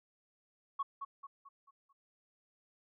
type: tone with echo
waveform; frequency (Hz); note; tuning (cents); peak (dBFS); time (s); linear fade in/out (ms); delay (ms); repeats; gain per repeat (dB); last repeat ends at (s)
sine; 1108.7; C#6; 0; -31; 0.79-0.83; 10; 220; 5; -7; 1.93
effects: tanh soft clip ceiling -28 dBFS